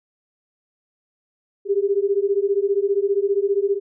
sine beating tone pair, 392 / 407 Hz, G4 / G#4, 0 / -35 cents, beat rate 15 Hz, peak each -20 dBFS, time 1.65-3.8 s, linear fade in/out 50 ms, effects none

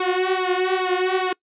sawtooth tone with flanger, 369.8 Hz, F#4, 1 cent flat, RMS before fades -21 dBFS, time 0-1.33 s, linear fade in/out 5 ms, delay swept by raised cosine 0.82 to 5.02 ms, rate 2.4 Hz, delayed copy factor +0.8, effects noise-tail reverb RT60 0.1 s tail -25 dB re dry + resampled to 8000 Hz

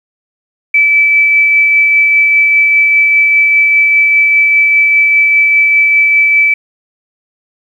sine tone with tremolo, 2310 Hz, D7, 29 cents flat, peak -4 dBFS, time 0.74-6.54 s, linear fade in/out 5 ms, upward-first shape triangle, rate 5 Hz, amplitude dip 25%, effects 7-bit

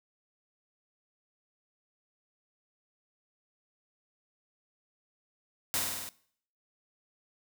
white noise with echo, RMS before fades -30 dBFS, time 5.74-5.79 s, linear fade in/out 0 ms, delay 50 ms, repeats 6, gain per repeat -2 dB, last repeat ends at 6.09 s, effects noise-tail reverb RT60 0.6 s tail -20 dB re dry

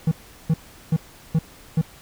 triangle tone bursts, 160.3 Hz, E3, 48 cents flat, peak -13 dBFS, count 5, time 0.07-1.815 s, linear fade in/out 5 ms, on 45 ms, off 380 ms, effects pink hiss -47 dBFS RMS until 2.01 s

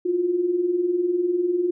sine tone pair together, 336 / 356 Hz, E4 / F4, +33 / +33 cents, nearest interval minor second, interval 100 cents, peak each -27 / -20 dBFS, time 0.05-1.71 s, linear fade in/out 10 ms, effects none

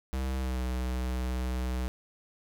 square tone with pitch glide, 65.41 to 62.96 Hz, C2 to B1, 0 to +34 cents, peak -30 dBFS, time 0.13-1.88 s, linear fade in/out 0 ms, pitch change -66 cents, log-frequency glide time 0.38-0.6 s, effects none

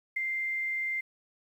sine tone with ADSR envelope, 2093 Hz, C7, in tune, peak -25 dBFS, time 0.16-1.01 s, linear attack 10 ms, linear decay 8 ms, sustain -4 dB, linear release 9 ms, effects 10-bit

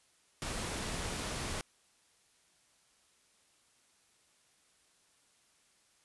pink noise, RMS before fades -38 dBFS, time 0.42-1.61 s, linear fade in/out 0 ms, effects white hiss -69 dBFS RMS until 6.04 s + resampled to 24000 Hz

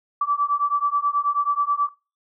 sine beating tone pair, 1153 / 1162.3 Hz, D6 / D6, -32 / -18 cents, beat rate 9.3 Hz, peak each -22 dBFS, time 0.21-1.89 s, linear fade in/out 5 ms, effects noise-tail reverb RT60 0.3 s tail -20 dB re dry

